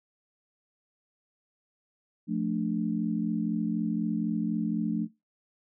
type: chord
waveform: sine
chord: D minor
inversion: first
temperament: just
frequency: 176.2 / 220.2 / 293.7 Hz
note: F3 / A3 / D4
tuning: +16 / +2 / 0 cents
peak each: -31 / -29 / -32 dBFS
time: 2.27-5.08 s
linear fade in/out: 50 ms
effects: noise-tail reverb RT60 0.2 s tail -20 dB re dry